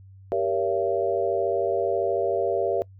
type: chord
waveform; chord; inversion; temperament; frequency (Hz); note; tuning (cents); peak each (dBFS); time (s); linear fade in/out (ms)
sine; G diminished seventh; none; just; 392 / 470.4 / 564.5 / 677.4; G4 / Bb4 / Db5 / Fb5; 0 / +16 / +31 / +47; -27; 0.32-2.82; 0
effects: noise-tail reverb RT60 0.1 s tail -23 dB re dry + added 96 Hz sine -45 dBFS peak until 2.99 s